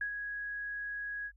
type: tone with ADSR envelope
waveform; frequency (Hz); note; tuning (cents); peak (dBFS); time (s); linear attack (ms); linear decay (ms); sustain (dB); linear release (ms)
sine; 1661.2; G#6; 0; -31; 0.01-1.32; 3; 91; -5; 63
effects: added 50 Hz sine -59 dBFS peak until 1.36 s